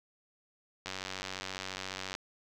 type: click train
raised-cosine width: 0.2 ms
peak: -20 dBFS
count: 123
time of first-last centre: 0.86-2.151 s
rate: 94.5 Hz
effects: none